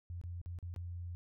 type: tone with dropouts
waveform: sine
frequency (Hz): 87.3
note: F2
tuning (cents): 0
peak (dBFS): -40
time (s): 0.1-1.15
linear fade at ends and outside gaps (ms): 0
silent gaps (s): 0.214-0.238 / 0.415-0.46 / 0.588-0.627 / 0.74-0.762
effects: none